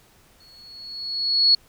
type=tone with exponential growth; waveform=sine; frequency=4364 Hz; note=C#8; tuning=28 cents flat; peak=-11 dBFS; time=0.4-1.55 s; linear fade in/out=5 ms; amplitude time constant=250 ms; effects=pink hiss -56 dBFS RMS until 1.68 s